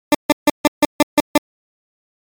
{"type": "tone bursts", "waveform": "20% pulse", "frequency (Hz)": 295.8, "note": "D4", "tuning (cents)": 13, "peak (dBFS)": -3, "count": 8, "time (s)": [0.12, 1.378], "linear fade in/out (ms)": 2, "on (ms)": 26, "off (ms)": 150, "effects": ["MP3 96 kbps"]}